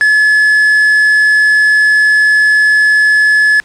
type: tone with quantisation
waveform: triangle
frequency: 1713 Hz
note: A6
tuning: 47 cents flat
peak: -4 dBFS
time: 0.01-3.6 s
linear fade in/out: 0 ms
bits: 4
effects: pink hiss -45 dBFS RMS until 3.64 s + low-pass 8000 Hz 12 dB/octave